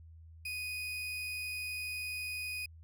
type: tone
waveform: 35% pulse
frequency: 2489 Hz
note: D#7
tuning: in tune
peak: -35 dBFS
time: 0.45-2.66 s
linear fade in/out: 5 ms
effects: added 81 Hz sine -51 dBFS peak until 2.83 s